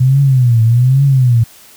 sine tone with vibrato, 125.4 Hz, B2, 27 cents sharp, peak -6 dBFS, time 0-1.44 s, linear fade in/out 10 ms, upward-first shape triangle, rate 1.2 Hz, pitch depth 210 cents each way, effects white hiss -41 dBFS RMS until 1.76 s

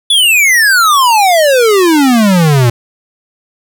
square exponential sweep, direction down, 3500 to 115.4 Hz, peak -6 dBFS, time 0.1-2.7 s, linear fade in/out 5 ms, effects none

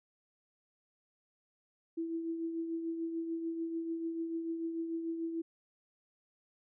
sine tone with tremolo, 330 Hz, E4, 2 cents sharp, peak -32 dBFS, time 1.97-5.42 s, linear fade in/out 10 ms, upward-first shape triangle, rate 6.8 Hz, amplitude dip 50%, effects none

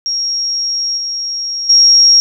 sine tone with level steps, 5588 Hz, F8, in tune, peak -14 / -17 / -4 dBFS, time 0.06-2.2 s, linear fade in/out 0 ms, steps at 0.97 / 1.69 s, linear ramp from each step 10 ms, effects none

